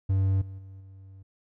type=tone with level steps; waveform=triangle; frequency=96.2 Hz; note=G2; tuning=32 cents flat; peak=-19 / -35 / -40 / -43 dBFS; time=0.09-1.23 s; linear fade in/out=10 ms; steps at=0.41 / 0.58 / 0.8 s; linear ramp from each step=10 ms; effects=none